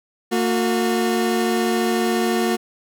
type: tone pair together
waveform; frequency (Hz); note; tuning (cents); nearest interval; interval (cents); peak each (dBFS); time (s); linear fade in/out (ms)
30% pulse; 228 / 361.9; A#3 / F#4; -38 / -38; minor sixth; 800; -18; 0.31-2.57; 20
effects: none